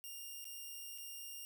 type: tone with dropouts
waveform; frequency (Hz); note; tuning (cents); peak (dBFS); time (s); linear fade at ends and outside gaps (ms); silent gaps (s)
5% pulse; 2809; F7; +9; -37; 0.04-1.45; 0; 0.443-0.453 / 0.978-0.983
effects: none